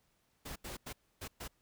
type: noise bursts at uneven times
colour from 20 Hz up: pink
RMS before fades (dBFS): -44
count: 5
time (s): 0.45-0.56 / 0.64-0.77 / 0.86-0.93 / 1.21-1.28 / 1.4-1.48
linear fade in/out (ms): 10
effects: pink hiss -75 dBFS RMS until 1.61 s